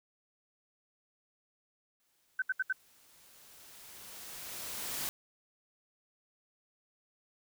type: noise with exponential growth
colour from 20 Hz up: white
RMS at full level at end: -36 dBFS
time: 2-5.09 s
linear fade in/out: 0 ms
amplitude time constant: 670 ms
type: tone bursts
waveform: sine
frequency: 1528 Hz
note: G6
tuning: 45 cents flat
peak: -28 dBFS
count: 4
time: 2.39-2.727 s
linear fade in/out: 5 ms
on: 31 ms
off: 71 ms
effects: none

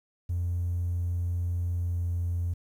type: tone with pitch glide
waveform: triangle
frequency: 87.31 to 86.71 Hz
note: F2 to F2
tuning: 0 to -12 cents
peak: -23 dBFS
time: 0.29-2.54 s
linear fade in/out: 10 ms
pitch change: -12 cents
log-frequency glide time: 1.75-2.06 s
effects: tanh soft clip ceiling -23 dBFS + 10-bit

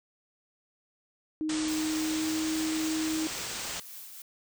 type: tone with pitch glide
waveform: sine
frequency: 311.1 to 315.4 Hz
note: D#4 to D#4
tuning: 0 to +24 cents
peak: -28 dBFS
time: 1.41-3.27 s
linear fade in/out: 0 ms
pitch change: +24 cents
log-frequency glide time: 1.65-2.47 s
type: low-pass noise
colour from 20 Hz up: white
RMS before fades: -37 dBFS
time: 1.49-3.8 s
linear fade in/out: 5 ms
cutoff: 8700 Hz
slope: 96 dB/octave
type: noise with tremolo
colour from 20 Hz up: blue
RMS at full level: -43 dBFS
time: 1.68-4.22 s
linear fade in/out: 2 ms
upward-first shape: triangle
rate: 3.6 Hz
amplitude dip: 40%
effects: none

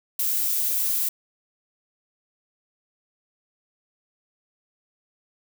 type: noise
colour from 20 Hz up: violet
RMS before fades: -24 dBFS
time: 0.19-1.09 s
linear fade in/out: 5 ms
effects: none

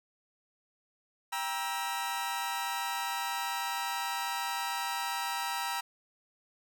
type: chord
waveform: sawtooth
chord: E diminished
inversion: first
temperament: just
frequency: 791.1 / 949.3 / 1318.5 Hz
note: G5 / Bb5 / E6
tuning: +16 / +31 / 0 cents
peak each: -34 / -31 / -35 dBFS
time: 1.32-5.81 s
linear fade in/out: 10 ms
effects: none

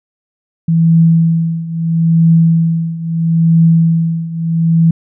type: tone with tremolo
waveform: sine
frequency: 164.81 Hz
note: E3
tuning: in tune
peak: -4 dBFS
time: 0.68-4.91 s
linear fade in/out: 5 ms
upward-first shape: triangle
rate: 0.76 Hz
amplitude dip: 85%
effects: none

